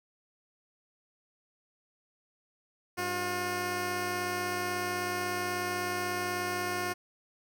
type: tone pair together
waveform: 10% pulse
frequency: 98.56 / 358 Hz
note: G2 / F4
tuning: +10 / +43 cents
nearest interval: octave + minor seventh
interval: 2233 cents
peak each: -32 / -23 dBFS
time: 2.97-6.94 s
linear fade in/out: 20 ms
effects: none